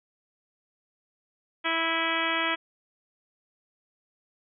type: harmonic tone with a mistuned harmonic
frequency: 328.7 Hz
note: E4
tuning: 5 cents flat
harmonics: 1 / 2 / 3 / 4 / 5 / 6 / 7 / 8 / 9 / 10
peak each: -35 / -35 / -33 / -32 / -33 / -32 / -33 / -36 / -37 / -34 dBFS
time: 1.64-2.56 s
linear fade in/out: 20 ms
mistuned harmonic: 8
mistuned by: -46 cents
effects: none